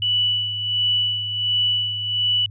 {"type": "tone with tremolo", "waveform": "sine", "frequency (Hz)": 2960, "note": "F#7", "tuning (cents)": 0, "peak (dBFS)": -16, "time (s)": [0.02, 2.46], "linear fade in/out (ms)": 2, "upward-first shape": "sine", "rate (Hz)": 1.4, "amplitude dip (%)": 60, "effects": ["added 103 Hz sine -34 dBFS peak until 2.5 s"]}